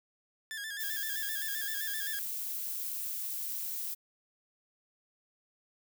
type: tone with vibrato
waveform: sawtooth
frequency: 1700 Hz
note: G#6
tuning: 40 cents sharp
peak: -34 dBFS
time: 0.51-2.19 s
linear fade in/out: 0 ms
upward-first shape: square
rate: 7.7 Hz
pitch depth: 62 cents each way
type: noise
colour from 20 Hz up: violet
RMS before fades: -37 dBFS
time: 0.79-3.95 s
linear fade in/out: 20 ms
effects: none